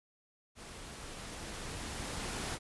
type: noise with level ramp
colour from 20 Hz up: pink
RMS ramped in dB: -49 to -37 dBFS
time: 0.55-2.59 s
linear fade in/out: 50 ms
effects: resampled to 24000 Hz